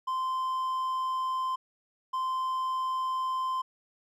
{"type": "tone pair in turn", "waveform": "triangle", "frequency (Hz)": [1038, 1038], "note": ["C6", "C6"], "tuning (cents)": [-14, -14], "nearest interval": "unison", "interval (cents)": 0, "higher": "neither", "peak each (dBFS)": -26, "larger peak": "neither", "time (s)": [[0.07, 1.56], [2.13, 3.62]], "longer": "neither", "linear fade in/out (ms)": 10, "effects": []}